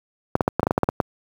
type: clicks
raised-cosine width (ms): 1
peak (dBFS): -3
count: 11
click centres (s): 0.354 / 0.408 / 0.479 / 0.596 / 0.631 / 0.669 / 0.709 / 0.779 / 0.833 / 0.889 / 1.002
effects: high-pass 80 Hz 12 dB/octave + 7-bit